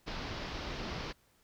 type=low-pass noise; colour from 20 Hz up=pink; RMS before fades=-40 dBFS; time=0.06-1.13 s; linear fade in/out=20 ms; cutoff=5400 Hz; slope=48 dB/octave; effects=pink hiss -69 dBFS RMS until 1.43 s